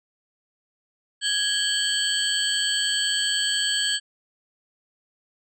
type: tone cluster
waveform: sine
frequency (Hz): 1656 / 3057 / 3233 / 4455 / 8010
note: G#6 / G7 / G#7 / C#8 / B8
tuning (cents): -5 / -44 / -47 / +8 / +23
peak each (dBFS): -27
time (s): 1.21-4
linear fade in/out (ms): 50
effects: tanh soft clip ceiling -14 dBFS

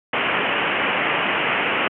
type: low-pass noise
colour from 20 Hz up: white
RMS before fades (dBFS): -21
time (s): 0.13-1.88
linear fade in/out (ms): 5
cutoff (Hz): 3000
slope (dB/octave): 96
effects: high-pass 200 Hz 12 dB/octave

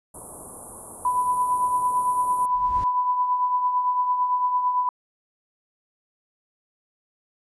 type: band-stop noise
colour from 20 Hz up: white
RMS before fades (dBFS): -34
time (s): 0.14-2.46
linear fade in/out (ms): 5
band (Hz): 1100 to 9400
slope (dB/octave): 48
type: tone with tremolo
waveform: sine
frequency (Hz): 995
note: B5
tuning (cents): +13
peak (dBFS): -17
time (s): 1.05-4.89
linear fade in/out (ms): 2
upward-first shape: triangle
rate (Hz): 8.9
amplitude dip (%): 55
type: noise with exponential growth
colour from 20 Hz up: brown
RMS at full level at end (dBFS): -30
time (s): 2.28-2.84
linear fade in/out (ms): 2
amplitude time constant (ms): 120
effects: resampled to 24000 Hz

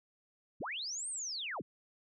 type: linear two-way sweep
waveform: sine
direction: up then down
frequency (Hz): 41.45 to 8870 to 41.45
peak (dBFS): -37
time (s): 0.6-1.62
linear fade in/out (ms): 10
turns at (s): 1.09
effects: none

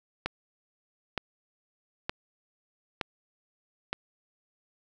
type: click train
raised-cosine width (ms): 0.3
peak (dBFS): -13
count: 5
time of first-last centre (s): 0.26-3.93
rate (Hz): 1.09
effects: none

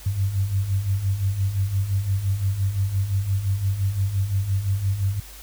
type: beating tone pair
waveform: sine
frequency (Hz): 93.7 / 99.5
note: F#2 / G2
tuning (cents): +22 / +26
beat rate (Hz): 5.8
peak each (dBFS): -27 / -21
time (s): 0.06-5.2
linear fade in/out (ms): 5
effects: added 50 Hz sine -42 dBFS peak until 5.42 s + white hiss -44 dBFS RMS until 5.42 s

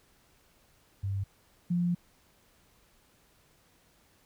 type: tone pair in turn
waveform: sine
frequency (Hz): 98.2 / 174.97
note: G2 / F3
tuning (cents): +4 / +4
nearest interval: minor seventh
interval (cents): 1000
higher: second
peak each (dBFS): -29 / -25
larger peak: second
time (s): 1.03-1.24 / 1.7-1.95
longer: second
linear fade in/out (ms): 10
effects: pink hiss -65 dBFS RMS until 4.25 s

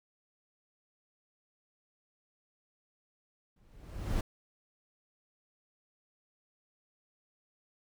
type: noise with exponential growth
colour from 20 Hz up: brown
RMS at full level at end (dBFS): -27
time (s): 3.56-4.21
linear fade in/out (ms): 5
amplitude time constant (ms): 140
effects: none

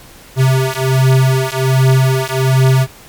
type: beating tone pair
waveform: square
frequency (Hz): 130.81 / 132.11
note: C3 / C3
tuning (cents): 0 / +17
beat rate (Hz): 1.3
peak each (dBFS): -13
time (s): 0.36-2.87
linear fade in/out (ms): 50
effects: pink hiss -39 dBFS RMS until 3.08 s + MP3 96 kbps

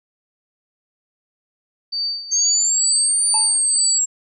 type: tone with tremolo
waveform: sine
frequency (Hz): 4604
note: D8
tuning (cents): -35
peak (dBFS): -19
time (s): 1.92-3.99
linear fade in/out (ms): 10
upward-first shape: sine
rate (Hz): 2.2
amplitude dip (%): 75
type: exponential two-way sweep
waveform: sine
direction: up then down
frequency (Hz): 6330 to 9240 to 7510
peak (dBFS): -15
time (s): 2.31-4.06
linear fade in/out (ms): 20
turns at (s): 3.27
type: tone with exponential decay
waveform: triangle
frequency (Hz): 880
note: A5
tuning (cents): 0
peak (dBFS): -18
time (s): 3.34-3.63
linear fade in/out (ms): 2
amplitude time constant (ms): 63
effects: none

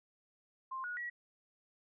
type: tone with pitch steps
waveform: sine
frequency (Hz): 1053 / 1454 / 1923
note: C6 / F#6 / B6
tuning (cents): +11 / -31 / -47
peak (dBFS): -38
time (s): 0.71-1.1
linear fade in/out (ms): 10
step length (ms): 130
effects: none

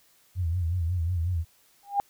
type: tone with vibrato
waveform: sine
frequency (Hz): 86.4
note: F2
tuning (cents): -18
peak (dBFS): -24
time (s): 0.35-1.45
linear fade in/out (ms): 50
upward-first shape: sine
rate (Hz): 5.5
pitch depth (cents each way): 110
type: tone with exponential growth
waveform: sine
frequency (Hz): 806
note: G5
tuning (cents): +48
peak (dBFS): -17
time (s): 1.83-2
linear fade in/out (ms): 0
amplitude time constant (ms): 36
effects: white hiss -62 dBFS RMS until 2.09 s

